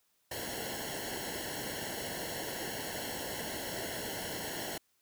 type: noise with comb filter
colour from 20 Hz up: pink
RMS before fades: -39 dBFS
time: 0.31-4.78 s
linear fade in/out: 5 ms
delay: 0.82 ms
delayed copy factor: -0.95
effects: white hiss -74 dBFS RMS until 5.01 s